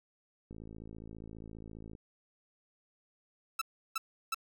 click train, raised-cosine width 3 ms, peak -35 dBFS, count 80, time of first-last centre 0.51-1.952 s, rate 54.8 Hz
sawtooth tone bursts, 1318.5 Hz, E6, in tune, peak -27 dBFS, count 3, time 3.59-4.345 s, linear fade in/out 5 ms, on 25 ms, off 340 ms
effects none

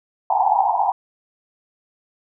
pink band-pass noise, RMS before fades -18 dBFS, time 0.3-0.92 s, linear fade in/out 2 ms, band 730 to 940 Hz, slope 96 dB/octave, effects none

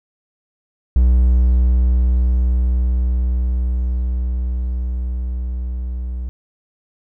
triangle tone with level ramp, 61.74 Hz, B1, in tune, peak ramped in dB -7 to -20 dBFS, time 0.96-6.29 s, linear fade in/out 0 ms, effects none

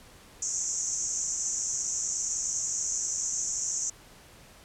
pink band-pass noise, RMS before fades -31 dBFS, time 0.42-3.9 s, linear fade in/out 5 ms, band 5900 to 7500 Hz, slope 96 dB/octave, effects pink hiss -53 dBFS RMS until 4.64 s + low-pass 12000 Hz 12 dB/octave

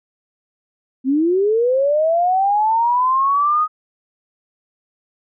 sine linear sweep, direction up, 252.3 to 1257 Hz, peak -13 dBFS, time 1.04-3.68 s, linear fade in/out 50 ms, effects none

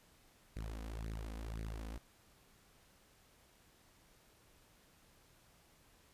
sawtooth tone with flanger, 54.7 Hz, A1, 9 cents flat, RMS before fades -44 dBFS, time 0.56-1.98 s, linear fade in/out 5 ms, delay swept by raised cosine 0.45 to 4.05 ms, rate 1.9 Hz, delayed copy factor +0.85, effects pink hiss -67 dBFS RMS until 6.13 s + resampled to 32000 Hz

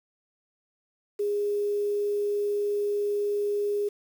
sine tone with quantisation, 410.8 Hz, G#4, 19 cents flat, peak -24 dBFS, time 1.19-3.89 s, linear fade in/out 10 ms, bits 8, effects none

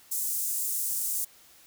pink high-pass noise, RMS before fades -30 dBFS, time 0.11-1.25 s, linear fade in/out 10 ms, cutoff 7700 Hz, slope 24 dB/octave, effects white hiss -56 dBFS RMS until 1.66 s

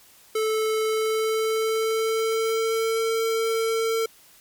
square tone with pitch glide, 437.1 to 450.7 Hz, A4 to A4, -11 to +42 cents, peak -22 dBFS, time 0.35-4.06 s, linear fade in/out 5 ms, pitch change +53 cents, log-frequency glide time 0.84-2.97 s, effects white hiss -53 dBFS RMS until 4.4 s + MP3 96 kbps

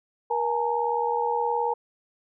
sine tone cluster, 474.6 / 842 / 921 Hz, A#4 / G#5 / A#5, +31 / +24 / -21 cents, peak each -27 dBFS, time 0.3-1.74 s, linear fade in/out 10 ms, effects none

